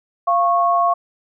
sine tone pair together, 693.6 / 1100 Hz, F5 / C#6, -12 / -14 cents, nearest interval minor sixth, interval 798 cents, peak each -16 dBFS, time 0.27-0.94 s, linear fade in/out 10 ms, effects none

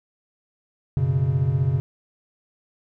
triangle chord, F# suspended fourth, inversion none, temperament just, 92.5 / 123.33 / 138.75 Hz, F#2 / B2 / C#3, 0 / -2 / +2 cents, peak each -25 / -21 / -19 dBFS, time 0.97-1.8 s, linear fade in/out 0 ms, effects none

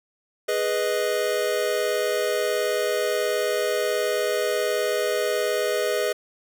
square chord, G# minor, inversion none, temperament equal, 415.3 / 493.9 / 622.3 Hz, G#4 / B4 / D#5, 0 / 0 / 0 cents, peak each -27 dBFS, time 0.48-6.13 s, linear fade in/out 10 ms, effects none

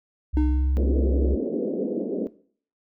sine tone with pitch glide, 66 to 67.39 Hz, C2 to C#2, +16 to -48 cents, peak -20 dBFS, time 0.33-1.36 s, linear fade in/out 20 ms, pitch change +36 cents, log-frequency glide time 0.43-0.67 s
triangle tone with exponential decay, 304.4 Hz, D#4, 38 cents flat, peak -17 dBFS, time 0.37-1.02 s, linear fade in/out 0 ms, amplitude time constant 140 ms
pink band-pass noise, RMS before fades -27 dBFS, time 0.77-2.27 s, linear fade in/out 0 ms, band 210 to 520 Hz, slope 48 dB/octave
effects noise-tail reverb RT60 0.5 s tail -18 dB re dry

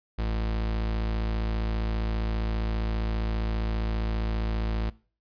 40% pulse tone, 55 Hz, A1, in tune, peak -25 dBFS, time 0.18-4.9 s, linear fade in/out 10 ms, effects noise-tail reverb RT60 0.4 s tail -21 dB re dry + resampled to 11025 Hz

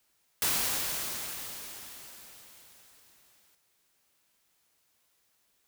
white noise with exponential decay, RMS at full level -27 dBFS, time 0.42-3.55 s, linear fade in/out 1 ms, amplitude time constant 680 ms, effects white hiss -72 dBFS RMS until 5.67 s

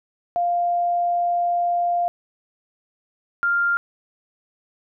sine tone pair in turn, 698.5 / 1397 Hz, F5 / F6, 0 / 0 cents, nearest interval octave, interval 1200 cents, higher second, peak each -18 / -17 dBFS, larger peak second, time 0.36-2.08 / 3.43-3.77 s, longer first, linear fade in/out 0 ms, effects none

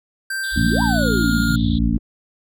square tone with pitch glide, 1568 to 1413.2 Hz, G6 to F6, 0 to +20 cents, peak -23 dBFS, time 0.3-1.56 s, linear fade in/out 5 ms, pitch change -180 cents, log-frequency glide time 0.86-1.09 s
white band-pass noise, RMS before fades -36 dBFS, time 0.43-1.79 s, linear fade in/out 10 ms, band 3400 to 3900 Hz, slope 96 dB/octave
sine exponential two-way sweep, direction up then down, 38.28 to 996 to 38.28 Hz, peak -22 dBFS, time 0.51-1.99 s, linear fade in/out 50 ms, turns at 0.82 s
harmonic tone, 57 Hz, A#1, 38 cents flat, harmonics 1 / 2 / 3 / 4 / 5, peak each -22 / -26 / -23 / -20 / -24 dBFS, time 0.56-1.98 s, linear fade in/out 5 ms
effects none

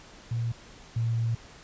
sine tone pair in turn, 116.8 / 115.06 Hz, A#2 / A#2, +4 / -22 cents, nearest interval unison, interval 26 cents, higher first, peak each -26 / -24 dBFS, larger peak second, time 0.31-0.52 / 0.96-1.35 s, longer second, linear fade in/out 5 ms, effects pink hiss -50 dBFS RMS until 1.63 s + resampled to 16000 Hz

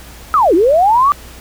sine linear two-way sweep, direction down then up, 1334 to 311.1 to 1191 Hz, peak -7 dBFS, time 0.34-1.12 s, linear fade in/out 0 ms, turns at 0.54 s, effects added 60 Hz sine -36 dBFS peak until 1.4 s + pink hiss -37 dBFS RMS until 1.4 s

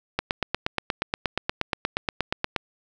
click train, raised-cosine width 0.3 ms, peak -7 dBFS, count 21, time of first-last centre 0.19-2.562 s, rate 8.43 Hz, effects none

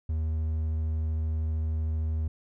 triangle tone with vibrato, 78.9 Hz, D#2, 25 cents sharp, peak -24 dBFS, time 0.09-2.28 s, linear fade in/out 5 ms, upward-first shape triangle, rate 13 Hz, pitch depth 8 cents each way, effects none

